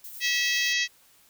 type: noise with tremolo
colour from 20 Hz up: violet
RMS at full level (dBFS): -40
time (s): 0.04-0.73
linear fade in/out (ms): 2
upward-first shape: sine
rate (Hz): 10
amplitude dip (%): 35
type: harmonic tone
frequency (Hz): 649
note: E5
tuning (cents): -27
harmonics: 3 / 4 / 5 / 6 / 7 / 8 / 9 / 10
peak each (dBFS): -27 / -29 / -31 / -33 / -34 / -35 / -36 / -37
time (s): 0.2-0.88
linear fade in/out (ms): 50
effects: white hiss -59 dBFS RMS until 1.29 s